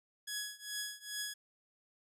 10% pulse tone with tremolo, 1677 Hz, G#6, 16 cents sharp, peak -27 dBFS, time 0.27-1.34 s, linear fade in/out 10 ms, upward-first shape triangle, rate 2.4 Hz, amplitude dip 95%, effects none

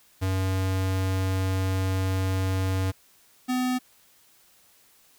square tone pair in turn, 94.6 / 252.6 Hz, F#2 / B3, +39 / +39 cents, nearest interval octave + perfect fourth, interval 1700 cents, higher second, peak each -24 dBFS, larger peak neither, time 0.21-2.92 / 3.48-3.79 s, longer first, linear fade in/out 20 ms, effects white hiss -59 dBFS RMS until 5.18 s

